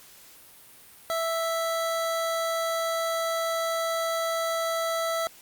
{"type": "tone", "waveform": "25% pulse", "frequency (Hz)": 659.3, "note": "E5", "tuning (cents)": 0, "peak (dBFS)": -22, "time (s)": [1.1, 5.27], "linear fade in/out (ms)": 0, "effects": ["white hiss -51 dBFS RMS until 5.41 s", "Opus 48 kbps"]}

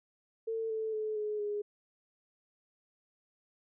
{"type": "tone with pitch steps", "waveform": "sine", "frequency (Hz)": [449.2, 440.2, 431.4, 422.8, 414.3], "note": ["A4", "A4", "A4", "G#4", "G#4"], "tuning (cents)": [36, 1, -34, 31, -4], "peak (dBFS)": -32, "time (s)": [0.47, 1.62], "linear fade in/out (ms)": 10, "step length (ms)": 230, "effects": []}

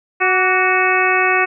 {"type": "harmonic tone with a mistuned harmonic", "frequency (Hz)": 370, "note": "F#4", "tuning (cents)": 0, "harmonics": [1, 2, 3, 4, 5, 6, 7], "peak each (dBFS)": [-20, -20, -20, -20, -20, -20, -20], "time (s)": [0.2, 1.46], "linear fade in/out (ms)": 20, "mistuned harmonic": 3, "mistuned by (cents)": 52, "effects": []}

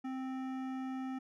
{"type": "tone with hard clipping", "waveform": "sine", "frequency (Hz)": 261.6, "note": "C4", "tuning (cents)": 0, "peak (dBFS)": -39, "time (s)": [0.04, 1.19], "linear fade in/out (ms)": 10, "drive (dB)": 14, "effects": []}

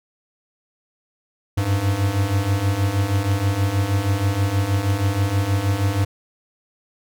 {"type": "beating tone pair", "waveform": "square", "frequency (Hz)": [94.8, 101.1], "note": ["F#2", "G#2"], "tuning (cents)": [43, -46], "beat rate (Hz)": 6.3, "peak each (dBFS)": [-24, -20], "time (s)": [1.57, 6.05], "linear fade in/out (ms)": 10, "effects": []}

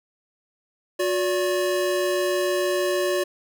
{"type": "tone pair together", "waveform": "square", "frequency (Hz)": [362.9, 576], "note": ["F#4", "D5"], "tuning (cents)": [-34, -34], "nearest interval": "minor sixth", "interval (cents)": 800, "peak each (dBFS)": [-24, -25], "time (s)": [0.99, 3.24], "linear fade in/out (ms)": 10, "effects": []}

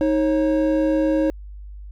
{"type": "tone pair together", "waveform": "triangle", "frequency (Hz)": [313.7, 545], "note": ["D#4", "C#5"], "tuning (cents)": [14, -29], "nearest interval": "minor seventh", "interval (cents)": 957, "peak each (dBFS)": [-16, -19], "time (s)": [0.01, 1.3], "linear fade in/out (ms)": 0, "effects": ["added 50 Hz sine -34 dBFS peak until 1.91 s"]}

